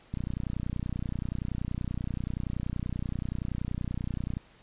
click train, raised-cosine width 5 ms, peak -20 dBFS, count 130, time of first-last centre 0.14-4.37 s, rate 30.5 Hz, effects pink hiss -58 dBFS RMS until 4.62 s + resampled to 8000 Hz

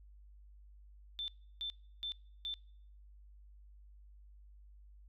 sine tone bursts, 3545 Hz, A7, 12 cents sharp, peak -37 dBFS, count 4, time 1.19-2.54 s, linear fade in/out 0 ms, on 90 ms, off 330 ms, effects noise-tail reverb RT60 0.6 s tail -25 dB re dry + added 50 Hz sine -55 dBFS peak until 5.08 s

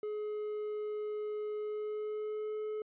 triangle tone with pitch glide, 422.6 to 428.3 Hz, G#4 to A4, +30 to -47 cents, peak -33 dBFS, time 0.03-2.82 s, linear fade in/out 2 ms, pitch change +23 cents, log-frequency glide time 1.58-2.56 s, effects resampled to 8000 Hz

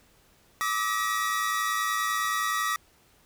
45% pulse tone cluster, 1171 / 1281 / 1917 Hz, D6 / E6 / A#6, -5 / -50 / +48 cents, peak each -30 dBFS, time 0.61-2.76 s, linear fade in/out 0 ms, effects pink hiss -61 dBFS RMS until 3.25 s

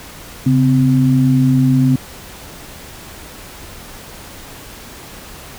sine tone pair together, 136.4 / 257.5 Hz, C#3 / C4, -28 / -28 cents, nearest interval major seventh, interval 1100 cents, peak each -12 dBFS, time 0.46-1.96 s, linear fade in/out 5 ms, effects pink hiss -35 dBFS RMS until 5.58 s

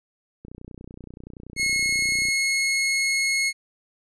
click train, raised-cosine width 3 ms, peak -27 dBFS, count 57, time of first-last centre 0.45-2.286 s, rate 30.5 Hz
sawtooth tone, 2171 Hz, C#7, 37 cents flat, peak -17 dBFS, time 1.56-3.53 s, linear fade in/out 50 ms
effects resampled to 24000 Hz

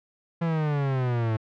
45% pulse exponential sweep, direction down, 170.1 to 108.2 Hz, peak -23 dBFS, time 0.41-1.37 s, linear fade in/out 10 ms, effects low-pass 2000 Hz 12 dB/octave

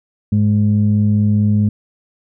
sine tone pair together, 104.6 / 209.2 Hz, G#2 / G#3, +13 / +13 cents, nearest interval octave, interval 1200 cents, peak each -12 / -13 dBFS, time 0.32-1.69 s, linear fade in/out 5 ms, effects tanh soft clip ceiling -5 dBFS

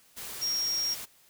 sine tone in noise, 5588 Hz, F8, in tune, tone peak -27 dBFS, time 0.41-0.95 s, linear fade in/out 20 ms, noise white, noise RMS -40 dBFS, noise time 0.16-1.06 s, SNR +10 dB, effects white hiss -61 dBFS RMS until 1.29 s

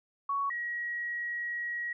sine tone pair in turn, 1117 / 1905.3 Hz, C#6 / A#6, +13 / +37 cents, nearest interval major sixth, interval 924 cents, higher second, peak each -28 / -32 dBFS, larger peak first, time 0.29-0.5 / 0.5-1.93 s, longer second, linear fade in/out 5 ms, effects none

